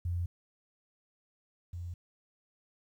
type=tone pair in turn; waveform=sine; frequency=87.31 / 87.31 Hz; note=F2 / F2; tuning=0 / 0 cents; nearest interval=unison; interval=0 cents; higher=neither; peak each=-30 / -37 dBFS; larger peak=first; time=0.05-0.26 / 1.73-1.94 s; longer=neither; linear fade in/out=5 ms; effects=11-bit